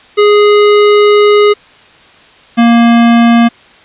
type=tone pair in turn; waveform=square; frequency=415.3 / 234 Hz; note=G#4 / A#3; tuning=0 / +7 cents; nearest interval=minor seventh; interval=993 cents; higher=first; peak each=-4 dBFS; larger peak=neither; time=0.17-1.54 / 2.57-3.49 s; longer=first; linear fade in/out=20 ms; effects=white hiss -40 dBFS RMS until 3.84 s + resampled to 8000 Hz